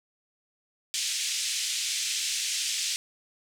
white band-pass noise, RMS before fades -30 dBFS, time 0.94-2.96 s, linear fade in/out 0 ms, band 2400 to 7800 Hz, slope 24 dB/octave, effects none

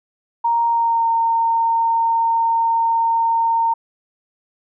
sine tone with pitch glide, 932.3 to 916.3 Hz, A#5 to A#5, 0 to -30 cents, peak -14 dBFS, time 0.44-3.74 s, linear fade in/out 10 ms, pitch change -30 cents, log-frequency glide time 0.67-1.07 s, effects none

